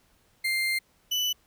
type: tone pair in turn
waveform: 35% pulse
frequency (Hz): 2100 / 2982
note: C7 / F#7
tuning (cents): +6 / +13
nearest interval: tritone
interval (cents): 607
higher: second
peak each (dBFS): -23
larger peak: neither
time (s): 0.44-0.79 / 1.11-1.33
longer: first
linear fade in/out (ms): 10
effects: pink hiss -65 dBFS RMS until 1.46 s